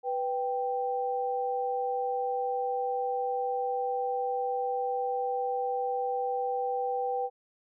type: tone pair together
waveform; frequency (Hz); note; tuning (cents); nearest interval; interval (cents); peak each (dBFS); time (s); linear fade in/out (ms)
sine; 493.9 / 784; B4 / G5; 0 / 0; minor sixth; 800; -31 / -30; 0.03-7.3; 50
effects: none